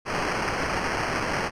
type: noise with sample-and-hold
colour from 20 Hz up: violet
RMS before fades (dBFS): -27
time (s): 0.05-1.51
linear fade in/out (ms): 50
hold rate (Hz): 3675
effects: low-pass 6000 Hz 12 dB/octave